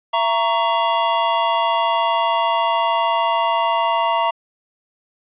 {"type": "chord", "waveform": "square", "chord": "A# diminished", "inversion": "second", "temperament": "just", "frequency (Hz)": [671.3, 932.3, 1118.8], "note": ["E5", "A#5", "C#6"], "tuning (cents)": [31, 0, 16], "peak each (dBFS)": [-22, -19, -23], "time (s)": [0.13, 4.31], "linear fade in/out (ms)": 10, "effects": ["resampled to 8000 Hz", "9-bit"]}